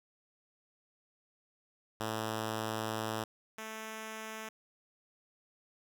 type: tone pair in turn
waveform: 5% pulse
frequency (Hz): 110 / 219.5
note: A2 / A3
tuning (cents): 0 / -4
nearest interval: octave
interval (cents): 1196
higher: second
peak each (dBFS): -23 / -30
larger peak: first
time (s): 2-3.24 / 3.58-4.49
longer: first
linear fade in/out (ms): 5
effects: none